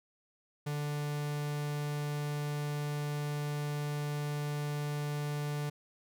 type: tone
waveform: 45% pulse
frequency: 147 Hz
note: D3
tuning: 2 cents sharp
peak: -33 dBFS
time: 0.66-5.7 s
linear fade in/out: 10 ms
effects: none